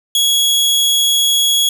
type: tone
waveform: sawtooth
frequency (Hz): 3338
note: G#7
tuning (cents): +8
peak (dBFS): -8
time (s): 0.15-1.69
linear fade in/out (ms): 2
effects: none